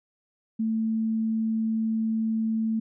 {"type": "tone", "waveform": "sine", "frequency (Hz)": 222.2, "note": "A3", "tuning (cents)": 17, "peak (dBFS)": -23, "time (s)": [0.59, 2.8], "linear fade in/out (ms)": 10, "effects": []}